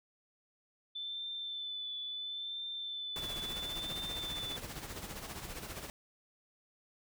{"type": "tone with vibrato", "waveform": "sine", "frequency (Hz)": 3520, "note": "A7", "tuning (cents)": 0, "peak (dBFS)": -38, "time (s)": [0.95, 4.57], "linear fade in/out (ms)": 10, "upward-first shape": "triangle", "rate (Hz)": 0.73, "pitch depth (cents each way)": 30}
{"type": "noise with tremolo", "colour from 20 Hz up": "pink", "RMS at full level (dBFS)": -42, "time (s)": [3.16, 5.9], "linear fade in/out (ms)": 0, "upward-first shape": "sine", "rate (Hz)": 15, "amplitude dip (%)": 55}
{"effects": []}